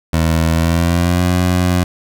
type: tone with pitch glide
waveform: 20% pulse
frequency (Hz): 81.4 to 89.8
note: E2 to F2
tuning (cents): -21 to +49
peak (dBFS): -7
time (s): 0.13-1.84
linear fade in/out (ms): 5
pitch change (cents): +170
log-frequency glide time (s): 0.5-1.29
effects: none